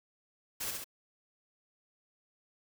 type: noise with echo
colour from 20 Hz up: white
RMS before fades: -37 dBFS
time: 0.6-0.71 s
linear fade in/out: 10 ms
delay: 67 ms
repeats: 2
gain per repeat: -3 dB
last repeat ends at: 0.844 s
effects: none